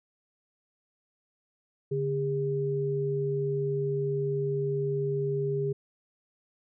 sine tone pair together, 143.1 / 404.7 Hz, D3 / G#4, -45 / -45 cents, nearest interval octave + tritone, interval 1800 cents, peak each -30 / -28 dBFS, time 1.91-5.73 s, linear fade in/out 10 ms, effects none

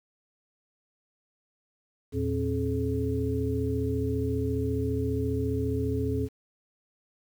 sine tone cluster, 81.3 / 116 / 266.9 / 425.8 Hz, E2 / A#2 / C4 / G#4, -23 / -8 / +35 / +43 cents, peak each -31 dBFS, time 2.12-6.29 s, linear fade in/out 50 ms, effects 9-bit

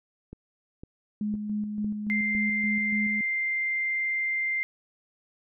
click train, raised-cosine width 3 ms, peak -28 dBFS, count 5, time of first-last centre 0.33-2.35 s, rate 1.98 Hz
sine tone with tremolo, 210 Hz, G#3, 19 cents sharp, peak -26 dBFS, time 1.21-3.21 s, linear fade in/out 2 ms, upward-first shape square, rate 3.5 Hz, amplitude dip 40%
sine tone, 2093 Hz, C7, in tune, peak -25 dBFS, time 2.1-4.63 s, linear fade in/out 0 ms
effects none

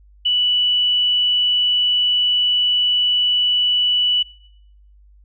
sine tone, 2960 Hz, F#7, in tune, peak -14 dBFS, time 0.25-4.23 s, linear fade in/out 10 ms, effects noise-tail reverb RT60 0.8 s tail -23 dB re dry + added 50 Hz sine -46 dBFS peak until 5.24 s

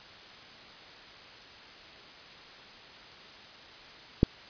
click, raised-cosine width 3 ms, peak -6 dBFS, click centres 4.231 s, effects white hiss -49 dBFS RMS until 4.49 s + resampled to 11025 Hz

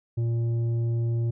sine tone with tanh clipping, 116.54 Hz, A#2, in tune, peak -24 dBFS, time 0.17-1.31 s, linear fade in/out 10 ms, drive 7 dB, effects none

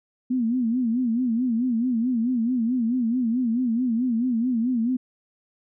sine tone with vibrato, 240 Hz, B3, 49 cents flat, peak -20 dBFS, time 0.3-4.97 s, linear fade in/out 10 ms, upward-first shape sine, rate 4.6 Hz, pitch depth 130 cents each way, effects none

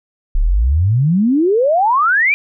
sine exponential sweep, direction up, 31.97 to 2428 Hz, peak -10 dBFS, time 0.35-2.34 s, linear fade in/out 0 ms, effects none

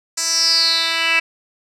10% pulse tone with band-pass filter sweep, 329.6 Hz, E4, in tune, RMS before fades -17 dBFS, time 0.17-1.2 s, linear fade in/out 10 ms, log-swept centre 6800 to 2600 Hz, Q 7.7, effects none

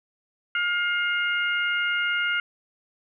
harmonic tone, 709 Hz, F5, 26 cents sharp, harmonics 2 / 3 / 4, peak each -24 / -28 / -30 dBFS, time 0.55-2.4 s, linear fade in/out 2 ms, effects none

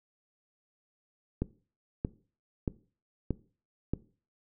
click train, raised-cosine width 3 ms, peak -16 dBFS, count 5, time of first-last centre 1.42-3.936 s, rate 1.59 Hz, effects noise-tail reverb RT60 0.4 s tail -19 dB re dry

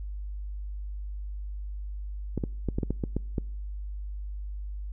clicks, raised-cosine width 3 ms, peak -15 dBFS, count 9, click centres 2.377 / 2.438 / 2.687 / 2.785 / 2.832 / 2.906 / 3.038 / 3.166 / 3.382 s, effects noise-tail reverb RT60 0.7 s tail -26 dB re dry + added 50 Hz sine -33 dBFS peak until 4.92 s

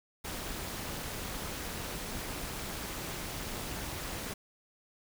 pink noise with amplitude modulation, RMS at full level -36 dBFS, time 0.24-4.34 s, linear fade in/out 10 ms, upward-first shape sine, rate 228 Hz, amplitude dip 65%, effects none

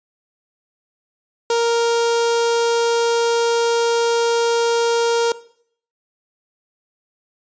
sawtooth tone with notch filter, 466.2 Hz, A#4, in tune, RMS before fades -17 dBFS, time 1.5-5.32 s, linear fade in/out 2 ms, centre 2000 Hz, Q 1.3, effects noise-tail reverb RT60 0.6 s tail -18 dB re dry + resampled to 16000 Hz

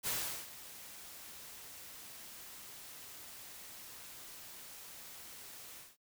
white noise with ADSR envelope, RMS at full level -35 dBFS, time 0.03-5.97 s, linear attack 42 ms, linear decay 390 ms, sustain -16 dB, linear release 200 ms, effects noise-tail reverb RT60 0.1 s tail -22 dB re dry

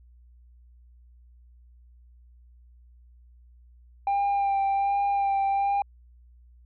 sine tone with vibrato, 795 Hz, G5, 24 cents sharp, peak -19 dBFS, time 4.07-5.82 s, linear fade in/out 2 ms, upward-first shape sine, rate 1.3 Hz, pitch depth 18 cents each way, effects tanh soft clip ceiling -21 dBFS + added 60 Hz sine -51 dBFS peak until 6.65 s

